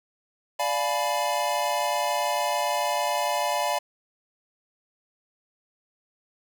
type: chord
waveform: square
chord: D diminished seventh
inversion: none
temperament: equal with one note detuned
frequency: 587.3 / 698.5 / 847.6 / 987.8 Hz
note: D5 / F5 / Ab5 / Cb6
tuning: 0 / 0 / +35 / 0 cents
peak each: -30 dBFS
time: 0.59-3.79 s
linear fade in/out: 10 ms
effects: none